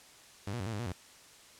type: tone with pitch steps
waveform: sawtooth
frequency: 100 / 120.7 / 94.7 / 113.3 / 102.5 / 120.2 / 90.9 Hz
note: G2 / B2 / F#2 / A#2 / G#2 / B2 / F#2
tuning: +35 / -39 / +41 / -49 / -22 / -46 / -30 cents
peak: -31 dBFS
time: 0.47-0.925 s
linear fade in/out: 5 ms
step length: 65 ms
effects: white hiss -56 dBFS RMS until 1.59 s + low-pass 9000 Hz 12 dB/octave